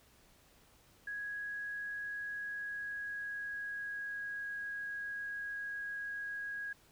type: tone with pitch glide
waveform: sine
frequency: 1661.2 to 1648.8 Hz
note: G#6 to G#6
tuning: 0 to -13 cents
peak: -38 dBFS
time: 1.07-6.73 s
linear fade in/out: 5 ms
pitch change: -13 cents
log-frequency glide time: 2.29-4.44 s
effects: pink hiss -65 dBFS RMS until 6.91 s